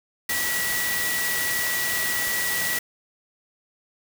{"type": "tone in noise", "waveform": "sine", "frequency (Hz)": 1941, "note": "B6", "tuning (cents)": -31, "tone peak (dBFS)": -26, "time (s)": [0.29, 2.79], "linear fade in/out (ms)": 5, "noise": "white", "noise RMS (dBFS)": -27, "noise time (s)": [0.29, 2.79], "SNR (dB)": -2, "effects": []}